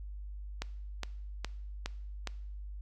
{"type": "click train", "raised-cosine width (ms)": 0.2, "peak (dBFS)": -18, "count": 5, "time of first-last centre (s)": [0.62, 2.273], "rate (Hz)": 2.42, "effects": ["noise-tail reverb RT60 0.7 s tail -20 dB re dry", "added 50 Hz sine -40 dBFS peak until 2.81 s"]}